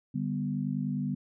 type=chord; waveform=sine; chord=G major; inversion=second; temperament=equal; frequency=146.83 / 196 / 246.9 Hz; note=D3 / G3 / B3; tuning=0 / 0 / 0 cents; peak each=-33 dBFS; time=0.14-1.15 s; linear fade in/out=10 ms; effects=none